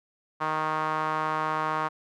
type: tone with band-pass filter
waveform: sawtooth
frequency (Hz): 155.9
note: D#3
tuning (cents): +4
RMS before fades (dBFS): -28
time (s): 0.4-1.89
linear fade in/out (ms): 20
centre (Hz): 1100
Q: 3.2
effects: none